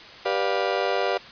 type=chord; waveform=35% pulse; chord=G dominant seventh; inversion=none; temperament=just; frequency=392 / 490 / 588 / 705.6 Hz; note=G4 / B4 / D5 / F5; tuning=0 / -14 / +2 / +18 cents; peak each=-26 dBFS; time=0.25-1.18 s; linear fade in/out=10 ms; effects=white hiss -43 dBFS RMS until 1.31 s + resampled to 11025 Hz